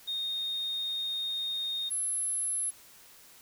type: tone pair in turn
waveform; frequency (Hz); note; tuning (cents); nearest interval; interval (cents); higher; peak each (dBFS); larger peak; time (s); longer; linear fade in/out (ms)
sine; 3696 / 10996; A#7 / F9; -16 / -28; octave + perfect fifth; 1888; second; -29 / -26; second; 0.07-1.9 / 1.9-2.71; first; 20
effects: tanh soft clip ceiling -28 dBFS + white hiss -55 dBFS RMS until 3.41 s